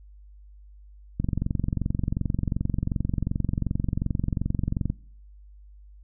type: click train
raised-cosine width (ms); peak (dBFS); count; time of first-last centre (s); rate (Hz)
5; -13; 85; 1.2-4.9; 22.7
effects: noise-tail reverb RT60 0.6 s tail -22 dB re dry + added 50 Hz sine -46 dBFS peak until 6.03 s